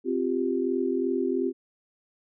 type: chord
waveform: sine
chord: C suspended fourth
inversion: none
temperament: equal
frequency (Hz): 261.6 / 349.2 / 392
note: C4 / F4 / G4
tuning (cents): 0 / 0 / 0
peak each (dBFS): -28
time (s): 0.04-1.53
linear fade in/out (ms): 50
effects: none